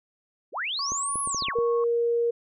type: linear two-way sweep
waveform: sine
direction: up then down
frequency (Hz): 246.9 to 10770 to 308.9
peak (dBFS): -27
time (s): 0.52-1.55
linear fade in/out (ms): 50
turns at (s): 1.21
type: tone with pitch glide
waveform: sine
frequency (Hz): 1110 to 1101.1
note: C#6 to C#6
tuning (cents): +2 to -12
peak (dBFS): -31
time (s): 0.79-1.84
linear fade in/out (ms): 2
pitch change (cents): -14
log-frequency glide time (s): 1.64-1.7
type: clicks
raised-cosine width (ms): 2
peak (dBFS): -25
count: 7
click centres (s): 0.92 / 1.157 / 1.274 / 1.346 / 1.423 / 1.485 / 1.587
type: tone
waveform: sine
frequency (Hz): 470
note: A#4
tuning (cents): +14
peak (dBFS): -21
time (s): 1.55-2.31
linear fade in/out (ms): 10
effects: none